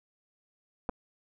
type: clicks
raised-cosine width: 1 ms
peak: -18 / -19 dBFS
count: 2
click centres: 0.891 / 0.895 s
effects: none